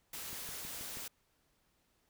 white noise, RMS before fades -44 dBFS, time 0.13-1.08 s, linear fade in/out 5 ms
click train, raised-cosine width 3 ms, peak -38 dBFS, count 5, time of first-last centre 0.33-0.971 s, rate 6.24 Hz
effects pink hiss -75 dBFS RMS until 2.09 s

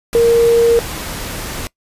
sine tone in noise, 466.2 Hz, A#4, in tune, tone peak -7 dBFS, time 0.15-0.79 s, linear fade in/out 0 ms, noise pink, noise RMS -25 dBFS, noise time 0.13-1.67 s, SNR +15 dB, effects noise-tail reverb RT60 0.1 s tail -22 dB re dry + resampled to 32000 Hz

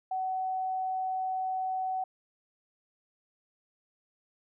sine tone, 752 Hz, F#5, 28 cents sharp, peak -29 dBFS, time 0.11-2.04 s, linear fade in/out 5 ms, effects none

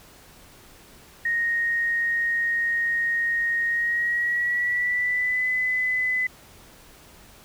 sine tone with pitch glide, 1864.7 to 2010 Hz, A#6 to B6, 0 to +30 cents, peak -21 dBFS, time 1.25-6.27 s, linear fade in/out 5 ms, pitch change +130 cents, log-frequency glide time 3.67-5.46 s, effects pink hiss -50 dBFS RMS until 7.44 s

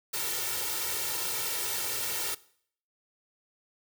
white noise with comb filter, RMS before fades -32 dBFS, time 0.13-2.35 s, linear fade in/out 10 ms, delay 2.2 ms, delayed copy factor +0.95, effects noise-tail reverb RT60 0.6 s tail -20 dB re dry + high-pass 100 Hz 12 dB/octave

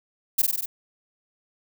violet noise with echo, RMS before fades -19 dBFS, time 0.38-0.42 s, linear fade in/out 10 ms, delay 48 ms, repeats 5, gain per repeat -2 dB, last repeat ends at 0.66 s, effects none

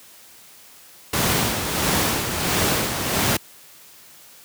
pink noise with tremolo, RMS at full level -19 dBFS, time 1.13-3.37 s, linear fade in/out 5 ms, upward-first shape sine, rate 1.5 Hz, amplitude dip 50%, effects white hiss -47 dBFS RMS until 4.44 s + high-pass 80 Hz 12 dB/octave

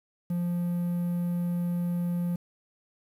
triangle tone with quantisation, 174.61 Hz, F3, in tune, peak -24 dBFS, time 0.3-2.36 s, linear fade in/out 5 ms, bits 9, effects none

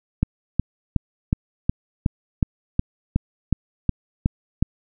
click train, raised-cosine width 5 ms, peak -5 dBFS, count 13, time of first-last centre 0.23-4.626 s, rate 2.73 Hz, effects none

